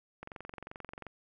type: click train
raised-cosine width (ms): 0.5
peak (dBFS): -28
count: 20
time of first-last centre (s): 0.23-1.067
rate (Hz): 22.7
effects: none